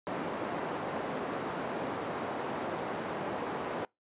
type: band-pass noise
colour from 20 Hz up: white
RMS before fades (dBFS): -36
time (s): 0.07-3.85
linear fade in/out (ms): 0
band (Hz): 180 to 830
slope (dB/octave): 12
effects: noise-tail reverb RT60 0.2 s tail -26 dB re dry + resampled to 8000 Hz

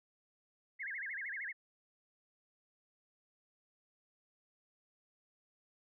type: tone with vibrato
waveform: sine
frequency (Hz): 1864.7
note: A#6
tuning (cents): 0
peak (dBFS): -39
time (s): 0.79-1.53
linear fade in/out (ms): 20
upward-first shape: sine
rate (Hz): 13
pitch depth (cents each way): 280
effects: none

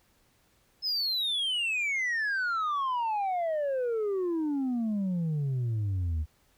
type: exponential sweep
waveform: sine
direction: down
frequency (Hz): 5220 to 74.4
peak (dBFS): -24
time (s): 0.82-6.26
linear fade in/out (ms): 50
effects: tanh soft clip ceiling -26 dBFS + pink hiss -67 dBFS RMS until 6.57 s

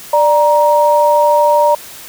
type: tone pair together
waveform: sine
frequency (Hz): 591 / 940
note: D5 / A#5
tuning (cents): +11 / +14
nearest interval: minor sixth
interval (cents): 803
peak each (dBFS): -10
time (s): 0.13-1.75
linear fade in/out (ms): 5
effects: white hiss -33 dBFS RMS until 2.08 s

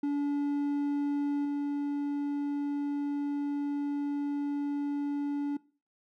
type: tone with level steps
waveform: triangle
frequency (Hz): 287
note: D4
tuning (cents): -40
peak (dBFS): -25 / -27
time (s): 0.03-5.57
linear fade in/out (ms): 5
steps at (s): 1.45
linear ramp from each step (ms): 2
effects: noise-tail reverb RT60 0.4 s tail -21 dB re dry

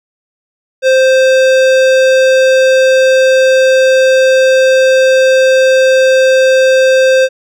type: tone with hard clipping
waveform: sine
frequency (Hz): 523.3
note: C5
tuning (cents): 0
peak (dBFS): -7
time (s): 0.82-7.29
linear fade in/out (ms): 50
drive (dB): 17
effects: none

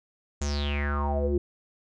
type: tone with low-pass filter sweep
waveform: square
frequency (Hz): 72.1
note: D2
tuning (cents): -31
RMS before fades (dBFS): -27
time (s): 0.41-1.38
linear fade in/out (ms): 5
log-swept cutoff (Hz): 7200 to 330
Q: 9.2
effects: none

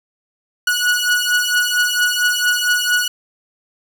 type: beating tone pair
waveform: sawtooth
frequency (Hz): 1461 / 1465.4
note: F#6 / F#6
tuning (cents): -22 / -17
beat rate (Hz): 4.4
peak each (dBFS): -14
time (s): 0.67-3.08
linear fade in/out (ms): 5
effects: none

